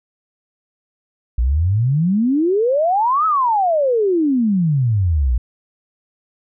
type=exponential two-way sweep; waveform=sine; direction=up then down; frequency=55.9 to 1313 to 55.9 Hz; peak=-13 dBFS; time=1.38-5.38 s; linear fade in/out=5 ms; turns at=3.26 s; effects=none